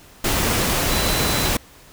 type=tone in noise; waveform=sine; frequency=4000 Hz; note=B7; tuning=21 cents sharp; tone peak=-28 dBFS; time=0.91-1.49 s; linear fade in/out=5 ms; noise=pink; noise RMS=-20 dBFS; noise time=0.24-1.57 s; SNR=-11 dB; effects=pink hiss -47 dBFS RMS until 1.92 s